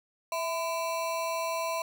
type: ring-modulated tone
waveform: square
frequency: 834 Hz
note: G#5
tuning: 7 cents sharp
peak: -27 dBFS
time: 0.32-1.82 s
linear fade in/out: 2 ms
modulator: 177 Hz
effects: none